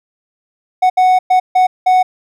triangle tone bursts at uneven times, 740 Hz, F#5, in tune, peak -5 dBFS, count 5, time 0.82-0.9 / 0.97-1.19 / 1.3-1.4 / 1.55-1.67 / 1.86-2.03 s, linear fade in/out 10 ms, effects none

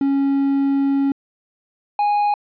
triangle tone pair in turn, 276.2 / 826.1 Hz, C#4 / G#5, -6 / -9 cents, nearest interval octave + perfect fifth, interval 1897 cents, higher second, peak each -13 dBFS, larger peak neither, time 0.01-1.12 / 1.99-2.34 s, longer first, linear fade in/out 2 ms, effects resampled to 11025 Hz

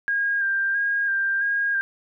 sine tone with vibrato, 1608 Hz, G6, 44 cents sharp, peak -20 dBFS, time 0.08-1.81 s, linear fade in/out 0 ms, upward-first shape square, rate 1.5 Hz, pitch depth 23 cents each way, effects none

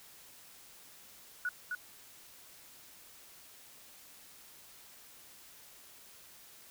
sine tone with echo, 1467 Hz, F#6, 15 cents flat, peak -31 dBFS, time 1.45-1.49 s, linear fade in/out 2 ms, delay 260 ms, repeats 1, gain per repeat -3 dB, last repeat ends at 1.75 s, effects white hiss -56 dBFS RMS until 6.7 s

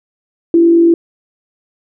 sine tone with frequency modulation, 336.5 Hz, E4, 36 cents sharp, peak -5 dBFS, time 0.54-0.94 s, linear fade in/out 2 ms, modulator 47.9 Hz, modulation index 0.26, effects none

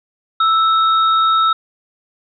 sine tone pair together, 1318.5 / 3729 Hz, E6 / A#7, 0 / 0 cents, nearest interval octave + tritone, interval 1800 cents, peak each -11 / -21 dBFS, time 0.4-1.53 s, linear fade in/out 5 ms, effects none

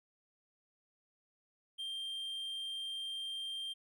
triangle tone, 3175 Hz, G7, 21 cents sharp, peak -37 dBFS, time 1.78-3.74 s, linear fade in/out 20 ms, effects none

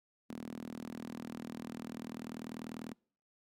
sawtooth tone with high-pass filter, 40.16 Hz, E1, 44 cents flat, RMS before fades -45 dBFS, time 0.29-2.94 s, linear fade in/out 10 ms, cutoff 230 Hz, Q 4.4, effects noise-tail reverb RT60 0.5 s tail -26 dB re dry + AAC 48 kbps

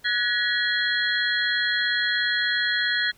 sine tone cluster, 1472 / 1690 / 1907 / 3310 / 4167 Hz, F#6 / G#6 / A#6 / G#7 / C8, -9 / +30 / +39 / -6 / -8 cents, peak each -30 / -26 / -26 / -28 / -29 dBFS, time 0.04-3.12 s, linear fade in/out 20 ms, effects pink hiss -57 dBFS RMS until 3.17 s

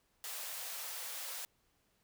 white high-pass noise, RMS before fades -43 dBFS, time 0.24-1.45 s, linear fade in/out 0 ms, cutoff 460 Hz, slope 96 dB/octave, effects pink hiss -75 dBFS RMS until 2.03 s

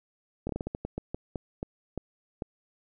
slowing click train, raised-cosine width 2 ms, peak -19 dBFS, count 14, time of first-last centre 0.47-2.422 s, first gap 23 ms, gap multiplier 1.28, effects none

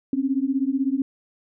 sine beating tone pair, 261.6 / 277.6 Hz, C4 / C#4, 0 / +3 cents, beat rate 16 Hz, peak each -23 dBFS, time 0.13-1.02 s, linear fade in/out 2 ms, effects none

